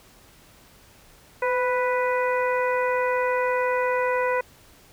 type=harmonic tone with a mistuned harmonic; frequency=493.9 Hz; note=B4; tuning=in tune; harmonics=1 / 2 / 3 / 4 / 5; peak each=-23 / -26 / -31 / -31 / -36 dBFS; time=1.42-4.41 s; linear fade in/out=5 ms; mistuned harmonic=1; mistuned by=+38 cents; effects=pink hiss -53 dBFS RMS until 4.92 s